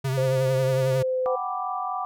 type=tone with vibrato; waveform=square; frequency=132.9 Hz; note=C3; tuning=27 cents sharp; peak=-24 dBFS; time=0.04-1.03 s; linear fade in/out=10 ms; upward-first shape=triangle; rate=11 Hz; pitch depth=61 cents each way
type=tone with pitch glide; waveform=sine; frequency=523.3 to 512.5 Hz; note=C5 to C5; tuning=0 to -36 cents; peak=-22 dBFS; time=0.17-1.36 s; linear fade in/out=10 ms; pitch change=-36 cents; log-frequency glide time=0.9-1.18 s
type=chord; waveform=sine; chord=G major seventh; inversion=third; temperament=equal; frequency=740 / 784 / 987.8 / 1174.7 Hz; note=F#5 / G5 / B5 / D6; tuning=0 / 0 / 0 / 0 cents; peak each=-30 / -34 / -35 / -30 dBFS; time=1.26-2.05 s; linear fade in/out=0 ms
effects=none